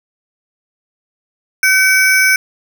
square ring-modulated tone, 1900 Hz, A#6, 33 cents sharp, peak -6 dBFS, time 1.63-2.36 s, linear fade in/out 2 ms, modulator 374 Hz, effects none

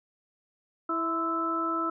harmonic tone with a mistuned harmonic, 328.8 Hz, E4, 4 cents flat, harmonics 1 / 2 / 3 / 4, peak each -32 / -38 / -38 / -28 dBFS, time 0.89-1.9 s, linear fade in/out 5 ms, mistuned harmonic 3, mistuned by +64 cents, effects none

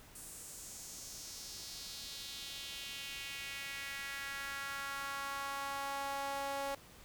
sawtooth tone with high-pass filter sweep, 277.2 Hz, C#4, in tune, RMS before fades -43 dBFS, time 0.15-6.75 s, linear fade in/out 5 ms, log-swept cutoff 8800 to 640 Hz, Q 2.3, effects pink hiss -58 dBFS RMS until 7.04 s

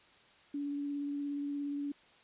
sine tone with vibrato, 286 Hz, D4, 46 cents flat, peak -34 dBFS, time 0.54-1.92 s, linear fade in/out 5 ms, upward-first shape triangle, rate 17 Hz, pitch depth 14 cents each way, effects white hiss -62 dBFS RMS until 2.23 s + resampled to 8000 Hz

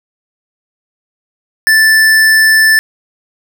sine tone with hard clipping, 1760 Hz, A6, in tune, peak -6 dBFS, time 1.67-2.79 s, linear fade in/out 0 ms, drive 18 dB, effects none

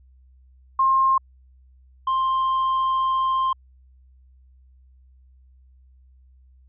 sine / triangle tone pair in turn, 1064 / 1052.4 Hz, C6 / C6, +29 / +10 cents, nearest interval unison, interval 19 cents, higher first, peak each -15 / -17 dBFS, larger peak first, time 0.79-1.18 / 2.07-3.53 s, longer second, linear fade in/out 5 ms, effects added 64 Hz sine -50 dBFS peak until 6.68 s + resampled to 8000 Hz

